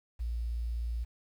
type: tone with quantisation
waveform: sine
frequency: 58.1 Hz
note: A#1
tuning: 5 cents flat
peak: -31 dBFS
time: 0.19-1.05 s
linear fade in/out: 20 ms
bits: 10
effects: none